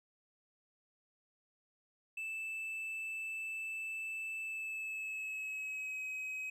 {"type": "tone with pitch glide", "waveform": "triangle", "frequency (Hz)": [2637, 2538], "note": ["E7", "D#7"], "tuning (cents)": [0, 34], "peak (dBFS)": -37, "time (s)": [2.17, 6.5], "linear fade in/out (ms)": 5, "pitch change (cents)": -66, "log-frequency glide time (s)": [4.41, 6.03], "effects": ["13-bit"]}